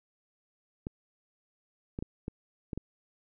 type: clicks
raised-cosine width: 3 ms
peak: -22 dBFS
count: 6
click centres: 0.869 / 1.989 / 2.025 / 2.281 / 2.732 / 2.776 s
effects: none